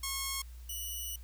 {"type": "tone pair in turn", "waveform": "5% pulse", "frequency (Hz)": [1087, 2947], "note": ["C#6", "F#7"], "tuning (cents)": [-34, -8], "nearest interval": "octave + perfect fourth", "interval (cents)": 1726, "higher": "second", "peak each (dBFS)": [-22, -29], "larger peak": "first", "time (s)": [[0.03, 0.42], [0.69, 1.16]], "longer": "second", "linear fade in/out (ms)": 5, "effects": ["added 60 Hz sine -45 dBFS peak until 1.23 s", "white hiss -62 dBFS RMS until 1.23 s"]}